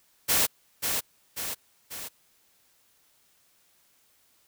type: noise with echo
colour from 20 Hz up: white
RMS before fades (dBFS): -23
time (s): 0.28-0.47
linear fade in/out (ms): 20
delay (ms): 540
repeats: 3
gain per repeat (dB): -5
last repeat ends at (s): 2.09
effects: white hiss -65 dBFS RMS until 4.47 s